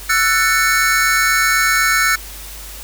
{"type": "chord", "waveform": "square", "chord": "F# minor seventh", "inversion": "third", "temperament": "just", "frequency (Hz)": [1332, 1480, 1776, 2220], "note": ["E6", "F#6", "A6", "C#7"], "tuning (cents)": [18, 0, 16, 2], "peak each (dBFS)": -19, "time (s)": [0.09, 2.16], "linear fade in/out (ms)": 10, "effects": ["added 50 Hz sine -34 dBFS peak until 2.83 s", "white hiss -34 dBFS RMS until 2.83 s"]}